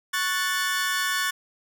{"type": "chord", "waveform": "sawtooth", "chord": "F# minor", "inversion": "second", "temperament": "equal", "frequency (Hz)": [1108.7, 1480, 1760], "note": ["C#6", "F#6", "A6"], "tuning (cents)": [0, 0, 0], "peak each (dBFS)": [-26, -25, -23], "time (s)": [0.13, 1.31], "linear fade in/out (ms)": 10, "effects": []}